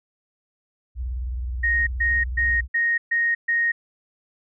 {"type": "tone with vibrato", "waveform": "sine", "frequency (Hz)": 61.5, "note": "B1", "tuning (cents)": -7, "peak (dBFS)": -25, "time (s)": [0.95, 2.68], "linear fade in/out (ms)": 50, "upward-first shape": "square", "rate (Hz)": 19, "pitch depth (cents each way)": 160}
{"type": "tone bursts", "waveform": "sine", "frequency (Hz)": 1864.7, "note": "A#6", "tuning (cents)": 0, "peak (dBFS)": -18, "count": 6, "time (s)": [1.63, 3.72], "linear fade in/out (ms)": 10, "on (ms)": 240, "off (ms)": 130}
{"effects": []}